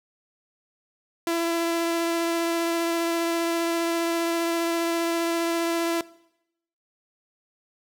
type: tone with vibrato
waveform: sawtooth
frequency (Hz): 335.7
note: E4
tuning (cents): +32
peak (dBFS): -19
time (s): 1.27-6.01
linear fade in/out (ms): 2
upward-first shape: sine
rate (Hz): 15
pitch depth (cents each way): 9
effects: noise-tail reverb RT60 0.8 s tail -20 dB re dry